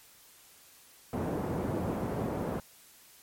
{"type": "band-pass noise", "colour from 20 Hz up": "pink", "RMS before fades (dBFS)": -33, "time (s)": [1.13, 2.6], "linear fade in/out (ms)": 2, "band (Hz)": [110, 710], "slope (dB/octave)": 12, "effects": ["white hiss -57 dBFS RMS until 3.22 s", "MP3 64 kbps"]}